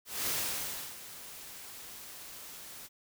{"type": "noise with ADSR envelope", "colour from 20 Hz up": "white", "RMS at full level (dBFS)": -32, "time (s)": [0.05, 2.89], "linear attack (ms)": 220, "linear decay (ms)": 680, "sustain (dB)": -15, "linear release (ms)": 38, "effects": []}